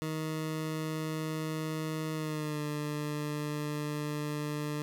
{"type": "tone with pitch glide", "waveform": "20% pulse", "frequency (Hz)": [157.1, 149.06], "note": ["D#3", "D3"], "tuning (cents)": [17, 26], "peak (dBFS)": -28, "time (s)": [0.02, 4.82], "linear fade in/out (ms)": 0, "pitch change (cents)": -91, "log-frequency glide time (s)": [2.14, 2.64], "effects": []}